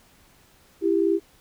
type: tone pair together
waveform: sine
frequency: 333.6 / 395.2 Hz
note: E4 / G4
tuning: +21 / +14 cents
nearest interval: minor third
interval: 293 cents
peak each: -21 dBFS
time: 0.81-1.2 s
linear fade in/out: 50 ms
effects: pink hiss -57 dBFS RMS until 1.4 s